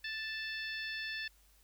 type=harmonic tone; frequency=880 Hz; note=A5; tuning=in tune; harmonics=2 / 3 / 4 / 5 / 6; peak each=-40 / -44 / -46 / -48 / -50 dBFS; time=0.04-1.28 s; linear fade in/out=5 ms; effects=added 50 Hz sine -65 dBFS peak until 1.63 s + white hiss -68 dBFS RMS until 1.63 s